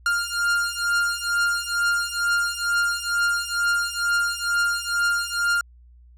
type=beating tone pair; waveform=45% pulse; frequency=1402 / 1404.2 Hz; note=F6 / F6; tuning=+6 / +9 cents; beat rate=2.2 Hz; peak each=-24 dBFS; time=0.06-5.61 s; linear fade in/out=2 ms; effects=added 60 Hz sine -47 dBFS peak until 6.17 s + low-pass 12000 Hz 12 dB/octave